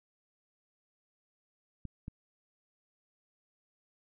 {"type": "clicks", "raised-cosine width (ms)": 5, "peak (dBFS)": -28, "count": 2, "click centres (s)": [1.853, 2.081], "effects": []}